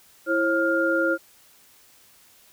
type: tone cluster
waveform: sine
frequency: 332 / 539 / 1406 Hz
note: E4 / C#5 / F6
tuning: +12 / -49 / +11 cents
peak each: -24 / -24 / -23 dBFS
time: 0.26-1.18 s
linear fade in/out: 50 ms
effects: white hiss -55 dBFS RMS until 2.52 s